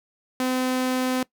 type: tone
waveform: sawtooth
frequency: 255.9 Hz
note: C4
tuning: 38 cents flat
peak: -18 dBFS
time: 0.4-1.23 s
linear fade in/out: 2 ms
effects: noise-tail reverb RT60 0.1 s tail -21 dB re dry